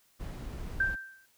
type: noise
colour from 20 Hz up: brown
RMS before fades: -39 dBFS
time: 0.19-0.96 s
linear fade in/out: 20 ms
type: tone with exponential decay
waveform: sine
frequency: 1568 Hz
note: G6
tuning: in tune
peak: -22 dBFS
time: 0.8-1.26 s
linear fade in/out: 5 ms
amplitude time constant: 100 ms
effects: white hiss -67 dBFS RMS until 1.37 s

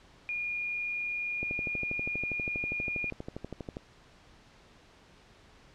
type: tone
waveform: sine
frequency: 2428 Hz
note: D#7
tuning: 43 cents flat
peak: -31 dBFS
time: 0.29-3.1 s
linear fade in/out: 0 ms
type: click train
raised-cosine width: 2 ms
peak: -24 dBFS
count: 30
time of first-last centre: 1.43-3.769 s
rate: 12.4 Hz
effects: pink hiss -58 dBFS RMS until 5.74 s + low-pass 5000 Hz 12 dB/octave

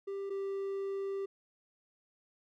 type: tone pair in turn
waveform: triangle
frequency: 394.7 / 392.4 Hz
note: G4 / G4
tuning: +12 / +2 cents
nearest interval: unison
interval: 10 cents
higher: first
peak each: -34 / -32 dBFS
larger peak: second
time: 0.07-0.3 / 0.3-1.26 s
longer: second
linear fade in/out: 10 ms
effects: none

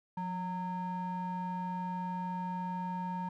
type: ring-modulated tone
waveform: triangle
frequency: 370.1 Hz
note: F#4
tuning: in tune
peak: -29 dBFS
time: 0.17-3.29 s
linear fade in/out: 5 ms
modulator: 549 Hz
effects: none

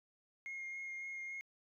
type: tone with vibrato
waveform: sine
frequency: 2140 Hz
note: C7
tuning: 38 cents sharp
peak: -40 dBFS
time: 0.46-1.41 s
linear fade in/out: 0 ms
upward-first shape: sine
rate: 3.6 Hz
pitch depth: 12 cents each way
effects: tanh soft clip ceiling -40 dBFS

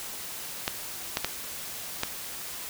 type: clicks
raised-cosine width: 0.2 ms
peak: -8 dBFS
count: 4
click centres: 0.679 / 1.171 / 1.246 / 2.034 s
effects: white hiss -38 dBFS RMS until 2.69 s

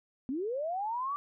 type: linear sweep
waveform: sine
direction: up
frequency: 242.2 to 1174.7 Hz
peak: -31 dBFS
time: 0.29-1.16 s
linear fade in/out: 0 ms
effects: none

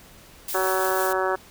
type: noise with tremolo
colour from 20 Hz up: blue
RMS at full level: -30 dBFS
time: 0.48-1.13 s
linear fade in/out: 5 ms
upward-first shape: sine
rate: 6 Hz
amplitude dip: 25%
type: harmonic tone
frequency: 188 Hz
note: F#3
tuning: 28 cents sharp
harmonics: 2 / 3 / 4 / 5 / 6 / 7 / 8 / 9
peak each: -26 / -28 / -29 / -30 / -31 / -31 / -32 / -33 dBFS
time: 0.54-1.36 s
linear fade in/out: 10 ms
effects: pink hiss -49 dBFS RMS until 1.5 s

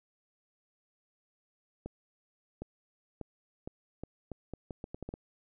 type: accelerating click train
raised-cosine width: 2 ms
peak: -26 dBFS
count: 13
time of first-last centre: 1.86-5.139 s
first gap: 760 ms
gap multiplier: 0.78
effects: none

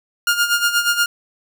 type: tone with tremolo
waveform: sawtooth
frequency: 1413 Hz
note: F6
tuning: 20 cents sharp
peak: -9 dBFS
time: 0.27-1.06 s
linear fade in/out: 2 ms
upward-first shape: sine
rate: 8.4 Hz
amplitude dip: 70%
effects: none

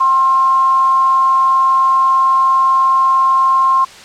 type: tone with amplitude modulation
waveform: sine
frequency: 1062 Hz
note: C6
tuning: 25 cents sharp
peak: -7 dBFS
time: 0-3.85 s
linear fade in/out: 10 ms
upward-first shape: sine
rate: 297 Hz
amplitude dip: 30%
effects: white hiss -36 dBFS RMS until 4.04 s + low-pass 6000 Hz 12 dB/octave

